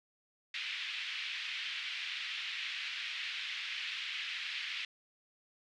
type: band-pass noise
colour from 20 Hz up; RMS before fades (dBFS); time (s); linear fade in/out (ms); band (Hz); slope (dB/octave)
pink; -40; 0.54-4.85; 2; 2100 to 3600; 24
effects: none